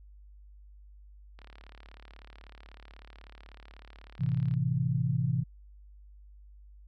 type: click train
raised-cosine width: 0.3 ms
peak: -35 dBFS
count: 115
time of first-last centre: 1.39-4.539 s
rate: 36.2 Hz
type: chord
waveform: sine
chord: A minor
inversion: none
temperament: equal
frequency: 110 / 130.81 / 164.81 Hz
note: A2 / C3 / E3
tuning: 0 / 0 / 0 cents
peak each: -33 / -28 / -31 dBFS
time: 4.19-5.44 s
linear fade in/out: 20 ms
effects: added 50 Hz sine -50 dBFS peak until 6.87 s

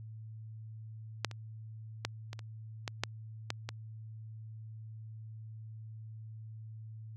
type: clicks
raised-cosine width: 0.2 ms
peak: -12 / -28 / -15 / -25 / -29 / -18 / -13 / -16 / -21 dBFS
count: 9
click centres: 1.247 / 1.313 / 2.05 / 2.331 / 2.392 / 2.878 / 3.036 / 3.504 / 3.69 s
effects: added 110 Hz sine -44 dBFS peak until 7.16 s

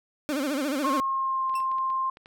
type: tone with vibrato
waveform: 30% pulse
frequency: 281.7 Hz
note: C#4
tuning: 28 cents sharp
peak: -23 dBFS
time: 0.29-1 s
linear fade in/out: 0 ms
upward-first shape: sine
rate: 14 Hz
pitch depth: 150 cents each way
type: tone with pitch glide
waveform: sine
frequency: 1078 to 1054.6 Hz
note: C#6 to C6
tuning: -49 to +13 cents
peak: -24 dBFS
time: 0.84-2.1 s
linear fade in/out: 5 ms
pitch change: -38 cents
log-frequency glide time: 1.01-1.45 s
type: clicks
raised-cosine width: 0.3 ms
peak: -32 dBFS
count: 8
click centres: 1.496 / 1.541 / 1.603 / 1.716 / 1.784 / 1.902 / 2.171 / 2.259 s
type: tone with exponential decay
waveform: sawtooth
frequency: 2684 Hz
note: E7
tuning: 31 cents sharp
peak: -31 dBFS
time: 1.55-1.67 s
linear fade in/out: 5 ms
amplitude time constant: 26 ms
effects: none

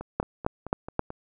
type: two click trains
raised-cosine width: 1 ms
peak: -9 / -22 dBFS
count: 4 / 6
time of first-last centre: 0.2-0.994 / 0.01-1.104 s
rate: 3.78 / 4.57 Hz
effects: none

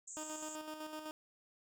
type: band-pass noise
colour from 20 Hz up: pink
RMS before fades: -49 dBFS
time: 0.07-0.56 s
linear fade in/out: 10 ms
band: 6700 to 7800 Hz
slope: 96 dB/octave
type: tone with tremolo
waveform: 15% pulse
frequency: 309 Hz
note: D#4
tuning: 12 cents flat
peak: -36 dBFS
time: 0.17-1.11 s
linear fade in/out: 0 ms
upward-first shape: square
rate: 7.9 Hz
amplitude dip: 45%
effects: none

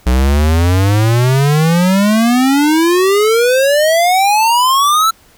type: exponential sweep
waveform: square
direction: up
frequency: 60.5 to 1346 Hz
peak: -9 dBFS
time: 0.06-5.11 s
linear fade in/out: 10 ms
effects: pink hiss -47 dBFS RMS until 5.37 s

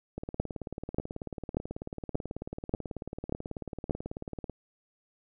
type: two click trains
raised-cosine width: 2 ms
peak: -14 / -23 dBFS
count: 7 / 80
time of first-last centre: 0.4-3.909 / 0.18-4.497 s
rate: 1.71 / 18.3 Hz
effects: none

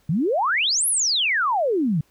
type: exponential two-way sweep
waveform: sine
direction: up then down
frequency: 141.1 to 11450 to 141.1 Hz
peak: -18 dBFS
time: 0.09-2.01 s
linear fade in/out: 5 ms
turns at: 0.88 s
effects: pink hiss -62 dBFS RMS until 2.1 s

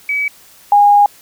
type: tone pair in turn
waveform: sine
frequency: 2281 / 818.4 Hz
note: C#7 / G#5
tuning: +49 / -26 cents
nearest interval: octave + tritone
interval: 1775 cents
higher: first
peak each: -14 / -5 dBFS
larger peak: second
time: 0.09-0.28 / 0.72-1.06 s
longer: second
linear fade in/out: 2 ms
effects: white hiss -44 dBFS RMS until 1.21 s

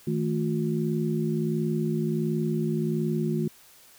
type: tone cluster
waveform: sine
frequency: 158.6 / 220 / 357.8 Hz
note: D#3 / A3 / F4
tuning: +33 / 0 / +42 cents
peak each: -27 / -28 / -30 dBFS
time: 0.07-3.48 s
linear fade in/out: 5 ms
effects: white hiss -54 dBFS RMS until 3.98 s

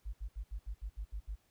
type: tone bursts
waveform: sine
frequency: 51.1 Hz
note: G#1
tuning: 27 cents flat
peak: -36 dBFS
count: 9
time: 0.05-1.358 s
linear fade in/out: 20 ms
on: 84 ms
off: 69 ms
effects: tanh soft clip ceiling -32 dBFS + pink hiss -73 dBFS RMS until 1.5 s

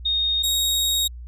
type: tone pair in turn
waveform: sine / sawtooth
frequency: 3707 / 3765 Hz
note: A#7 / A#7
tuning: -10 / +16 cents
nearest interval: unison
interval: 26 cents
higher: second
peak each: -19 / -16 dBFS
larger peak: second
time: 0.05-0.43 / 0.43-1.08 s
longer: second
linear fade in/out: 10 ms
effects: added 60 Hz sine -34 dBFS peak until 1.27 s + resampled to 32000 Hz

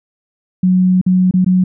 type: tone with dropouts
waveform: sine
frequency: 183.9 Hz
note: F#3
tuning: 10 cents flat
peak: -8 dBFS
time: 0.63-1.64 s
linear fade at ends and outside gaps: 5 ms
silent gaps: 1.014-1.063 / 1.311-1.338 / 1.446-1.462 s
effects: none

